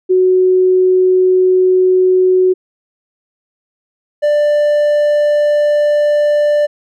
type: tone pair in turn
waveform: sine / triangle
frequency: 370 / 590.9 Hz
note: F#4 / D5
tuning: 0 / +10 cents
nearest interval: minor sixth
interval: 810 cents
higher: second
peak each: -7 dBFS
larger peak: neither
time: 0.09-2.54 / 4.22-6.67 s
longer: neither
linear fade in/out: 20 ms
effects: none